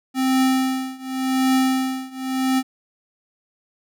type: tone with tremolo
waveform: square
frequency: 261.6 Hz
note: C4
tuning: in tune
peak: -15 dBFS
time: 0.14-2.63 s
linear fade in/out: 50 ms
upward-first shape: triangle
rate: 0.89 Hz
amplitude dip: 95%
effects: none